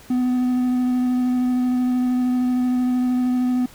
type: tone with vibrato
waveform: triangle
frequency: 250.4 Hz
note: B3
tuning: 24 cents sharp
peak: -15 dBFS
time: 0.1-3.66 s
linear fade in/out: 5 ms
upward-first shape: sine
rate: 13 Hz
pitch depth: 11 cents each way
effects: pink hiss -46 dBFS RMS until 3.74 s